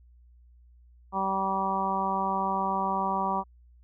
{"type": "harmonic tone", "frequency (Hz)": 192.9, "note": "G3", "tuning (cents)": -28, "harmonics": [1, 2, 3, 4, 5, 6], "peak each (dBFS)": [-34, -38, -38, -31, -29, -32], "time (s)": [1.12, 3.44], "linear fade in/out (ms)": 50, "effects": ["added 60 Hz sine -53 dBFS peak until 3.83 s"]}